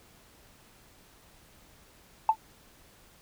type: tone with exponential decay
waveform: sine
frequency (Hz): 881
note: A5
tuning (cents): +2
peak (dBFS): -13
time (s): 2.29-2.36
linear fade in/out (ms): 2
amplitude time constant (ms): 15
effects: tanh soft clip ceiling -10 dBFS + pink hiss -58 dBFS RMS until 3.21 s